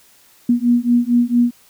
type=beating tone pair; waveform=sine; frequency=238.4 / 242.8 Hz; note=A#3 / B3; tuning=+39 / -29 cents; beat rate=4.4 Hz; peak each=-15 dBFS; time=0.49-1.51 s; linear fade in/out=5 ms; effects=white hiss -51 dBFS RMS until 1.69 s